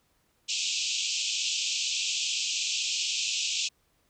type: band-pass noise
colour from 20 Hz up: pink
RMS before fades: -30 dBFS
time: 0.48-3.69 s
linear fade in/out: 20 ms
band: 2500 to 7600 Hz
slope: 96 dB/octave
effects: pink hiss -70 dBFS RMS until 4.09 s